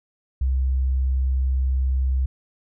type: tone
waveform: sine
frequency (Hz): 65.3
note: C2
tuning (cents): -3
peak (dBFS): -18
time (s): 0.41-2.26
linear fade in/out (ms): 5
effects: none